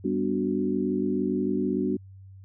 sine chord, G major seventh, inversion none, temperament equal, 196 / 246.9 / 293.7 / 370 Hz, G3 / B3 / D4 / F#4, 0 / 0 / 0 / 0 cents, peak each -29 dBFS, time 0.04-1.97 s, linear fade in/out 10 ms, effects added 96 Hz sine -44 dBFS peak until 2.44 s

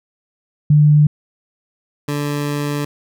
sine / 20% pulse tone pair in turn, 149.2 / 145.54 Hz, D3 / D3, +28 / -15 cents, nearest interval unison, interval 43 cents, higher first, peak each -7 / -14 dBFS, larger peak first, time 0.7-1.07 / 2.08-2.85 s, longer second, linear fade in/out 5 ms, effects none

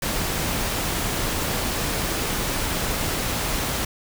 pink noise, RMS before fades -25 dBFS, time 0.02-3.85 s, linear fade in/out 5 ms, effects none

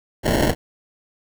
blue noise with sample-and-hold, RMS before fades -18 dBFS, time 0.23-0.55 s, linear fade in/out 50 ms, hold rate 1225 Hz, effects none

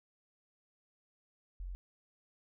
sine tone, 45.04 Hz, F#1, 46 cents flat, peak -39 dBFS, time 1.6-1.75 s, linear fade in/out 0 ms, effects none

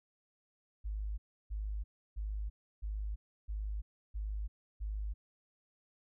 sine tone bursts, 51.91 Hz, G#1, in tune, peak -35 dBFS, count 7, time 0.84-5.14 s, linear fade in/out 20 ms, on 340 ms, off 320 ms, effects none

